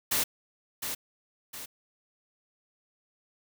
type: noise with echo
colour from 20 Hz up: white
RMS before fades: -27 dBFS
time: 0.11-0.24 s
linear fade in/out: 10 ms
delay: 710 ms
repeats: 2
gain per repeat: -7 dB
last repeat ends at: 1.66 s
effects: none